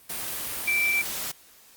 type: tone in noise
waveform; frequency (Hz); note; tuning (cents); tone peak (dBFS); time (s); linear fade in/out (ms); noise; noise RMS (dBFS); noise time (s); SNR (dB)
sine; 2338; D7; -8; -21; 0.67-1.02; 10; white; -32; 0.09-1.32; +8
effects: white hiss -54 dBFS RMS until 1.76 s + Opus 32 kbps